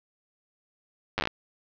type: slowing click train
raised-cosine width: 0.3 ms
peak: -11 dBFS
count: 8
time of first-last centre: 1.18-1.274 s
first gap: 9 ms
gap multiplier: 1.13
effects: resampled to 16000 Hz + 8-bit